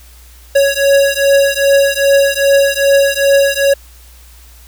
square beating tone pair, 554.4 / 556.9 Hz, C#5 / C#5, 0 / +8 cents, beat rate 2.5 Hz, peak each -12 dBFS, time 0.55-3.74 s, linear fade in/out 10 ms, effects added 60 Hz sine -38 dBFS peak until 4.67 s + white hiss -44 dBFS RMS until 4.67 s

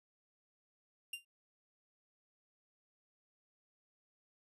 45% pulse tone with exponential decay, 2789 Hz, F7, 3 cents flat, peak -37 dBFS, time 1.13-1.25 s, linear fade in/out 5 ms, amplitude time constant 24 ms, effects resampled to 32000 Hz

